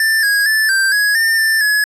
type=tone with pitch steps; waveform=square; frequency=1776 / 1648 / 1753 / 1571 / 1671 / 1804 / 1777 / 1694 Hz; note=A6 / G#6 / A6 / G6 / G#6 / A6 / A6 / G#6; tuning=+16 / -14 / -7 / +3 / +10 / +43 / +17 / +34 cents; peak=-12 dBFS; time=0-1.84 s; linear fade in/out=2 ms; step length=230 ms; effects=resampled to 32000 Hz